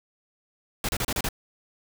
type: noise bursts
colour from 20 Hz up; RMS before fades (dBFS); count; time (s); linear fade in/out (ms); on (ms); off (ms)
pink; -27; 6; 0.84-1.288; 2; 48; 32
effects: none